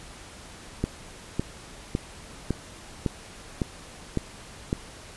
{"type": "click train", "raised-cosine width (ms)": 3, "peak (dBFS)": -11, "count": 8, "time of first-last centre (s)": [0.84, 4.729], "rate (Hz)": 1.8, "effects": ["pink hiss -45 dBFS RMS until 5.16 s", "resampled to 24000 Hz"]}